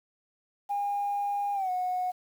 sine tone with pitch glide, 811 to 730.9 Hz, G#5 to F#5, -41 to -21 cents, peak -26 dBFS, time 0.69-2.12 s, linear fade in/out 20 ms, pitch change -180 cents, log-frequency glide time 1.54-1.7 s, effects tanh soft clip ceiling -22 dBFS + 9-bit

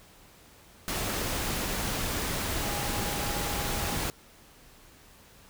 sine tone in noise, 820 Hz, G#5, 22 cents flat, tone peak -39 dBFS, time 2.63-3.96 s, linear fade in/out 0 ms, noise pink, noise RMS -31 dBFS, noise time 0.88-4.1 s, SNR -11 dB, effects pink hiss -55 dBFS RMS until 5.49 s

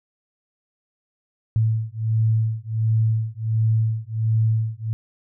sine beating tone pair, 110.4 / 111.8 Hz, A2 / A2, +6 / +28 cents, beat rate 1.4 Hz, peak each -21 dBFS, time 1.56-4.93 s, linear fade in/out 0 ms, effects none

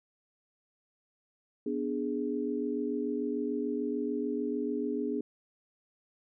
sine chord, G# diminished, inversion first, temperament equal, 246.9 / 293.7 / 415.3 Hz, B3 / D4 / G#4, 0 / 0 / 0 cents, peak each -34 dBFS, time 1.66-5.21 s, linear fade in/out 5 ms, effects none

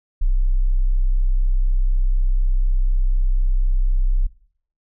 sine tone, 32.02 Hz, C1, 37 cents flat, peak -14 dBFS, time 0.21-4.27 s, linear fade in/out 10 ms, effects noise-tail reverb RT60 0.6 s tail -18 dB re dry

